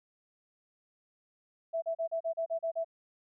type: tone bursts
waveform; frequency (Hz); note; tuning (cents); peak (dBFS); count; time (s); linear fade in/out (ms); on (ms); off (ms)
sine; 659.3; E5; 0; -29; 9; 1.73-2.846; 20; 92; 36
effects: none